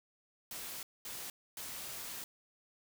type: noise bursts at uneven times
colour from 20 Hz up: white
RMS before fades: -44 dBFS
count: 3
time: 0.51-0.83 / 1.05-1.3 / 1.57-2.24 s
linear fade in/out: 2 ms
effects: none